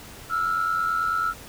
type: tone pair together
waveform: sine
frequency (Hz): 1323 / 1412.2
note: E6 / F6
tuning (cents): +6 / +19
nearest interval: minor second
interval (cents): 113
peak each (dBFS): -22 / -26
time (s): 0.29-1.34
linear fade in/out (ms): 50
effects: tanh soft clip ceiling -16 dBFS + pink hiss -43 dBFS RMS until 1.48 s